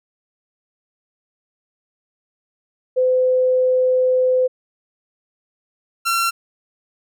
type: tone pair in turn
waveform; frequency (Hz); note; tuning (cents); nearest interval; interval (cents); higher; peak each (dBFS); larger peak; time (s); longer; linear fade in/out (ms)
sine / sawtooth; 510 / 1361.5; C5 / F6; -44 / -44; octave + perfect fourth; 1700; second; -13; neither; 2.96-4.48 / 6.05-6.31; first; 20
effects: none